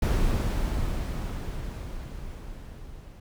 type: noise with level ramp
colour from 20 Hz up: brown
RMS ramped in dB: -22 to -45 dBFS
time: 0.02-3.2 s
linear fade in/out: 5 ms
effects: none